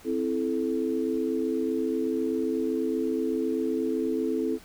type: chord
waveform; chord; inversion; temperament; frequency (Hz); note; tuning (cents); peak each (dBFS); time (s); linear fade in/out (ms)
sine; A minor; first; equal with one note detuned; 261.6 / 329.6 / 434.4; C4 / E4 / A4; 0 / 0 / -22; -29; 0.04-4.59; 50
effects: pink hiss -52 dBFS RMS until 4.64 s